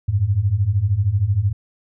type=beating tone pair; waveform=sine; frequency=92.2 / 105.2 Hz; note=F#2 / G#2; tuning=-6 / +23 cents; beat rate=13 Hz; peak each=-20 / -17 dBFS; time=0.08-1.53 s; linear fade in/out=10 ms; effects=none